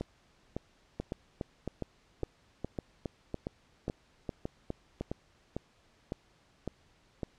two click trains, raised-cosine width 2 ms, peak -21 / -21 dBFS, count 14 / 11, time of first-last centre 0.01-7.232 / 1-5.115 s, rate 1.8 / 2.43 Hz, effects pink hiss -66 dBFS RMS until 7.38 s + low-pass 6000 Hz 12 dB/octave

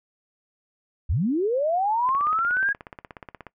sine linear sweep, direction up, 54.6 to 1661.2 Hz, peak -20 dBFS, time 1.09-2.73 s, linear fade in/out 10 ms
click train, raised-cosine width 0.5 ms, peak -23 dBFS, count 24, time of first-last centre 2.09-3.467 s, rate 16.7 Hz
effects noise-tail reverb RT60 0.1 s tail -20 dB re dry

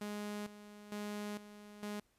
sawtooth tone with tremolo, 207.7 Hz, G#3, in tune, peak -36 dBFS, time 0.01-2 s, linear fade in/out 5 ms, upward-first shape square, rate 1.1 Hz, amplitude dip 75%, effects pink hiss -75 dBFS RMS until 2.18 s + resampled to 32000 Hz

